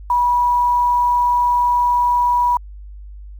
sine tone with quantisation, 973 Hz, B5, 26 cents flat, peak -12 dBFS, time 0.1-2.57 s, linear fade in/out 2 ms, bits 7, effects added 50 Hz sine -32 dBFS peak until 3.39 s + MP3 96 kbps

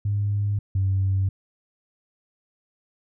sine tone pair in turn, 102.2 / 96.13 Hz, G#2 / G2, -27 / -33 cents, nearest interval minor second, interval 106 cents, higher first, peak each -20 / -18 dBFS, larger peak second, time 0.05-0.59 / 0.75-1.29 s, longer neither, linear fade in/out 5 ms, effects tanh soft clip ceiling -15 dBFS

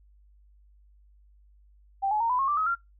sine tone with pitch steps, 784 / 850 / 921.6 / 999.3 / 1083.4 / 1174.7 / 1273.6 / 1380.9 Hz, G5 / G#5 / A#5 / B5 / C#6 / D6 / D#6 / F6, 0 / +40 / -20 / +20 / -40 / 0 / +40 / -20 cents, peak -23 dBFS, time 2.02-2.756 s, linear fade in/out 20 ms, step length 92 ms, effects noise-tail reverb RT60 0.2 s tail -24 dB re dry + added 50 Hz sine -55 dBFS peak until 2.99 s

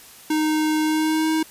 square tone with pitch glide, 309.5 to 316.4 Hz, D#4 to D#4, -9 to +29 cents, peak -19 dBFS, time 0.3-1.43 s, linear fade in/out 5 ms, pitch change +38 cents, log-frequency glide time 0.82-1.3 s, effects white hiss -45 dBFS RMS until 1.5 s + resampled to 32000 Hz

